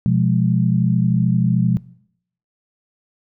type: chord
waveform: sine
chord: F diminished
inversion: second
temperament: equal with one note detuned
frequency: 124.83 / 174.61 / 207.7 Hz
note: Cb3 / F3 / Ab3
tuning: +19 / 0 / 0 cents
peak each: -17 / -17 / -20 dBFS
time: 0.06-1.77 s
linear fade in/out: 0 ms
effects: noise-tail reverb RT60 0.7 s tail -21 dB re dry